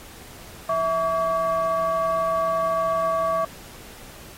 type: ring-modulated tone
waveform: triangle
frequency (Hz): 241.7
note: B3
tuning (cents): -37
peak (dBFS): -15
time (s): 0.69-3.45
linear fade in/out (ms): 5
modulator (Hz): 896
effects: pink hiss -44 dBFS RMS until 4.37 s + AAC 48 kbps